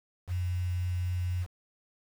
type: tone with quantisation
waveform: sine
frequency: 89.6 Hz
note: F2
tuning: 45 cents sharp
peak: -28 dBFS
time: 0.27-1.47 s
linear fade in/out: 50 ms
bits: 8
effects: none